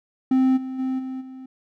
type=tone with level steps; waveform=triangle; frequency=260.8 Hz; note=C4; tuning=5 cents flat; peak=-13 / -26 / -20 / -26 / -34 dBFS; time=0.31-1.46 s; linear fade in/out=5 ms; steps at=0.56 / 0.78 / 0.98 / 1.2 s; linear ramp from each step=20 ms; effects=none